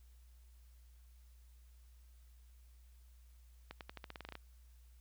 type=accelerating click train; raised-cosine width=0.3 ms; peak=-30 dBFS; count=12; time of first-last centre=3.71-4.354 s; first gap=98 ms; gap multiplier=0.89; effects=added 60 Hz sine -58 dBFS peak until 5 s + white hiss -74 dBFS RMS until 5 s